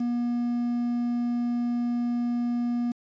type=tone with quantisation; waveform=triangle; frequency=240 Hz; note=B3; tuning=49 cents flat; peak=-22 dBFS; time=0-2.92 s; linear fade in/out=5 ms; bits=8; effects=resampled to 16000 Hz